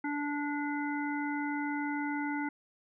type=harmonic tone; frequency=291.1 Hz; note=D4; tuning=15 cents flat; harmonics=1 / 3 / 5 / 7; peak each=-33 / -38 / -40 / -41 dBFS; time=0.04-2.49 s; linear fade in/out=5 ms; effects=none